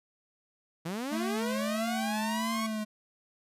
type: linear sweep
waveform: sawtooth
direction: up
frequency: 155.56 to 1124 Hz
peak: -29 dBFS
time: 0.85-2.67 s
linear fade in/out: 10 ms
type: tone with vibrato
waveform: square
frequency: 220 Hz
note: A3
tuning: in tune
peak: -32 dBFS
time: 1.11-2.85 s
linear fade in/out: 20 ms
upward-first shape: triangle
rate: 1.6 Hz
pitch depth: 56 cents each way
effects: resampled to 32000 Hz